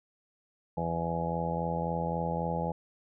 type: harmonic tone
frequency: 83.7 Hz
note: E2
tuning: 27 cents sharp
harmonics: 1 / 2 / 3 / 4 / 5 / 6 / 7 / 8 / 9 / 10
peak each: -41 / -33 / -45 / -44 / -45 / -36 / -40 / -40 / -45 / -35 dBFS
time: 0.77-2.72 s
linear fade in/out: 5 ms
effects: none